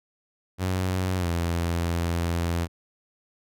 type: tone with pitch glide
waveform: sawtooth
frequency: 92.7 to 85.01 Hz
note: F#2 to F2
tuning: +4 to -46 cents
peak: -20 dBFS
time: 0.58-2.68 s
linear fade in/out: 50 ms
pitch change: -150 cents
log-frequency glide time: 1.17-1.28 s
effects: none